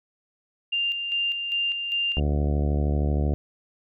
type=tone with tremolo; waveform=sine; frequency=2794 Hz; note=F7; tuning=in tune; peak=-22 dBFS; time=0.72-2.2 s; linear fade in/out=10 ms; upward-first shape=square; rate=2.5 Hz; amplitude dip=45%
type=harmonic tone; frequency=73 Hz; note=D2; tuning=10 cents flat; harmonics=1 / 2 / 3 / 4 / 5 / 6 / 7 / 8 / 9 / 10; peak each=-22 / -28 / -32 / -34 / -36 / -38 / -39 / -40 / -41 / -42 dBFS; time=2.17-3.34 s; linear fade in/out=0 ms
effects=none